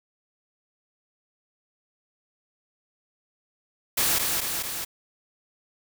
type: noise with echo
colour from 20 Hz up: white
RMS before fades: -23 dBFS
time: 3.97-4.19 s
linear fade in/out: 10 ms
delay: 220 ms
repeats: 3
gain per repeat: -3 dB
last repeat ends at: 4.85 s
effects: none